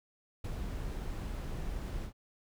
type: noise with ADSR envelope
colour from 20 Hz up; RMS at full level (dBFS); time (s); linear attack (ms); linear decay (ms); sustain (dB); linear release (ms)
brown; -35; 0.44-2.13; 6; 30; -3; 90
effects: none